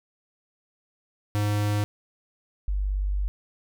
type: tone pair in turn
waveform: square / sine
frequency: 103.83 / 49 Hz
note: G#2 / G1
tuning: 0 / 0 cents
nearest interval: octave + minor second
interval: 1300 cents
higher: first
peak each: -23 dBFS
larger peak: neither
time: 1.35-1.84 / 2.68-3.28 s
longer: second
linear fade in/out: 0 ms
effects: none